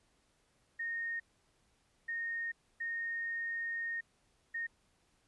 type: tone bursts at uneven times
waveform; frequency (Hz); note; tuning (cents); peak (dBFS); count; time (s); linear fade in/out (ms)
sine; 1848; A#6; -16; -35; 4; 0.79-1.2 / 2.08-2.52 / 2.8-4.01 / 4.54-4.67; 10
effects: pink hiss -73 dBFS RMS until 5.27 s + resampled to 24000 Hz